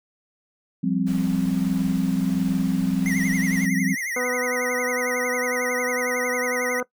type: chord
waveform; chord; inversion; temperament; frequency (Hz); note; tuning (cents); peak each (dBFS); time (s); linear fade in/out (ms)
sine; F suspended second; none; equal; 174.61 / 196 / 261.6; F3 / G3 / C4; 0 / 0 / 0; -24; 0.83-3.95; 10
type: noise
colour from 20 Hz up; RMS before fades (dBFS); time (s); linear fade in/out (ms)
pink; -40; 1.06-3.67; 20
type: tone with vibrato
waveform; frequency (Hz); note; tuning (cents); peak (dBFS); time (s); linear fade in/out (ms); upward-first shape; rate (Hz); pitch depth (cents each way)
square; 2000; B6; +21; -27; 3.06-6.8; 0; triangle; 11; 150
type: harmonic tone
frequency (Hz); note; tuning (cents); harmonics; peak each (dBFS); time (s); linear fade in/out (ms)
249.1; B3; +15; 1 / 2 / 3 / 4 / 5 / 6; -32 / -25 / -36 / -38 / -33 / -33; 4.16-6.83; 5
effects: noise-tail reverb RT60 0.1 s tail -19 dB re dry